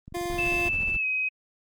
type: click train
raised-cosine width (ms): 5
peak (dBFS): -30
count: 21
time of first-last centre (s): 0.08-0.965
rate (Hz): 22.6
type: tone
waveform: 25% pulse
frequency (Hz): 349.2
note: F4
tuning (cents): 0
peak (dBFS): -25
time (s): 0.14-0.69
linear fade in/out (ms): 10
type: noise with tremolo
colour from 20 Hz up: brown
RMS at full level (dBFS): -35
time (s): 0.3-0.96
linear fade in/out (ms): 0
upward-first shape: square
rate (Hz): 14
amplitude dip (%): 50
type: tone with pitch glide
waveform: sine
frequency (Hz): 2637 to 2528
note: E7 to D#7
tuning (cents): 0 to +27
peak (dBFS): -24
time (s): 0.38-1.29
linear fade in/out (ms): 10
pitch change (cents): -73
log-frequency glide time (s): 0.98-1.05
effects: Opus 32 kbps